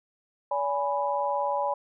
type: chord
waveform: sine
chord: G# diminished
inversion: second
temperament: equal with one note detuned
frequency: 572.3 / 830.6 / 987.8 Hz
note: D5 / G#5 / B5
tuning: -45 / 0 / 0 cents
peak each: -29 dBFS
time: 0.51-1.74 s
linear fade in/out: 5 ms
effects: none